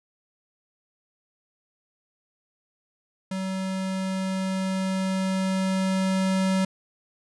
square tone with level ramp, 189.7 Hz, F#3, 43 cents sharp, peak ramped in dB -28 to -21 dBFS, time 3.31-6.65 s, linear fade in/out 5 ms, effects resampled to 24000 Hz

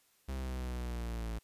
45% pulse exponential sweep, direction down, 66.7 to 55 Hz, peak -36 dBFS, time 0.28-1.39 s, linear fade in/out 10 ms, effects white hiss -70 dBFS RMS until 1.43 s + resampled to 32000 Hz

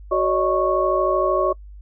sine tone cluster, 372.2 / 566 / 619 / 1103 Hz, F#4 / C#5 / D#5 / C#6, +10 / +36 / -9 / -9 cents, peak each -22 dBFS, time 0.11-1.53 s, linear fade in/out 10 ms, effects noise-tail reverb RT60 0.1 s tail -25 dB re dry + added 50 Hz sine -37 dBFS peak until 1.81 s

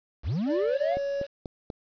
triangle linear sweep, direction up, 42.8 to 745 Hz, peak -23 dBFS, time 0.23-0.98 s, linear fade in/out 50 ms
triangle tone with pitch glide, 587.3 to 560.1 Hz, D5 to C#5, 0 to +18 cents, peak -25 dBFS, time 0.46-1.27 s, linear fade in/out 50 ms, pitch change -82 cents, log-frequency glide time 0.65-0.83 s
click train, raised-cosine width 2 ms, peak -22 dBFS, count 4, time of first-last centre 0.97-1.702 s, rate 4.1 Hz
effects resampled to 11025 Hz + 8-bit

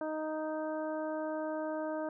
harmonic tone, 311.1 Hz, D#4, in tune, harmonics 1 / 2 / 3 / 4 / 5, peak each -38 / -36 / -43 / -48 / -48 dBFS, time 0.01-2.09 s, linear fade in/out 2 ms, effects none

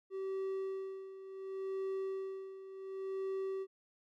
triangle tone with tremolo, 384.6 Hz, G4, 33 cents flat, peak -33 dBFS, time 0.1-3.67 s, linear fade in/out 50 ms, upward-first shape sine, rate 0.69 Hz, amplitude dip 75%, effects none

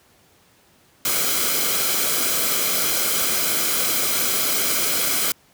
white noise with comb filter, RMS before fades -21 dBFS, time 1.05-5.32 s, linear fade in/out 2 ms, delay 1.1 ms, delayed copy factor -0.55, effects pink hiss -56 dBFS RMS until 5.53 s + high-pass 80 Hz 12 dB/octave

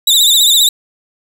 sawtooth tone with vibrato, 3729 Hz, A#7, in tune, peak -4 dBFS, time 0.07-0.69 s, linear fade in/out 5 ms, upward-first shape sine, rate 15 Hz, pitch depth 96 cents each way, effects none

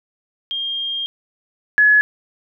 sine tone pair in turn, 3215 / 1697.2 Hz, G7 / G#6, +43 / +37 cents, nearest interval major seventh, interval 1106 cents, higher first, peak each -21 / -9 dBFS, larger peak second, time 0.51-1.06 / 1.78-2.01 s, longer first, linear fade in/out 0 ms, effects none

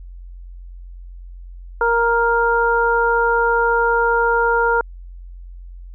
harmonic tone, 467.3 Hz, A#4, 4 cents sharp, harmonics 1 / 2 / 3, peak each -18 / -18 / -18 dBFS, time 1.81-4.81 s, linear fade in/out 2 ms, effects added 44 Hz sine -33 dBFS peak until 5.94 s

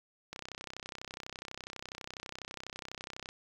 click train, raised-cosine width 0.2 ms, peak -24 dBFS, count 96, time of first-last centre 0.33-3.29 s, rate 32.1 Hz, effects 9-bit

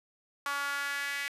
sawtooth tone with high-pass filter sweep, 282.7 Hz, C#4, 34 cents sharp, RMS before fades -34 dBFS, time 0.46-1.28 s, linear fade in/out 0 ms, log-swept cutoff 1200 to 2000 Hz, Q 3.6, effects resampled to 32000 Hz

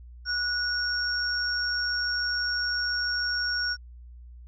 sine tone pair together, 1464 / 5527 Hz, F#6 / F8, -19 / -19 cents, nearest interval octave + major seventh, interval 2300 cents, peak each -28 dBFS, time 0.25-3.77 s, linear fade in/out 50 ms, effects added 60 Hz sine -43 dBFS peak until 4.47 s

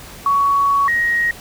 sine tone pair in turn, 1120 / 1883.6 Hz, C#6 / A#6, +18 / +18 cents, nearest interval major sixth, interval 900 cents, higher second, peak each -12 / -14 dBFS, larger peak first, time 0.26-0.88 / 0.88-1.31 s, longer first, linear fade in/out 2 ms, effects pink hiss -37 dBFS RMS until 1.4 s

